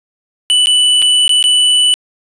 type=tone with dropouts; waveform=square; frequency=2977 Hz; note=F#7; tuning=10 cents sharp; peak=-8 dBFS; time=0.5-1.94 s; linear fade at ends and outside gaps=0 ms; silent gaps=0.659-0.67 / 1.019-1.024 / 1.279-1.293 / 1.427-1.44 s; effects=resampled to 22050 Hz + 8-bit